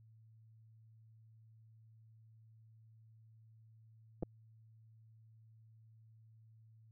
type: clicks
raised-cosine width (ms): 2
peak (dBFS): -27 / -26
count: 2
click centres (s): 4.226 / 4.232
effects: added 111 Hz sine -60 dBFS peak until 6.91 s